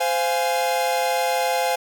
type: chord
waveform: 45% pulse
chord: F minor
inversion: second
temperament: equal with one note detuned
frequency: 518.1 / 698.5 / 830.6 Hz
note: C5 / F5 / Ab5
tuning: -17 / 0 / 0 cents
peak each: -24 dBFS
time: 0-1.76 s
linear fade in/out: 10 ms
effects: none